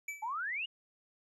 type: tone with exponential decay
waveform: square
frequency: 2307 Hz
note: D7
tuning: 31 cents flat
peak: -35 dBFS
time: 0.08-0.34 s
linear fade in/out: 5 ms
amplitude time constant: 55 ms
type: exponential sweep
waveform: sine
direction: up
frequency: 830.6 to 2960 Hz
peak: -34 dBFS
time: 0.22-0.66 s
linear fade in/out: 10 ms
effects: low-pass 11000 Hz 12 dB/octave